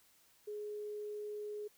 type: tone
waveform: sine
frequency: 418.8 Hz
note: G#4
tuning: 15 cents sharp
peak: -40 dBFS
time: 0.47-1.68 s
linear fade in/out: 10 ms
effects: white hiss -68 dBFS RMS until 1.77 s